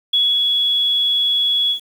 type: tone with ADSR envelope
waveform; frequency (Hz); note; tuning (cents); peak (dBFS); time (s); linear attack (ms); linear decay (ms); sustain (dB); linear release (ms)
sine; 3370; G#7; +25; -12; 0.13-1.8; 7; 250; -2; 96
effects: 7-bit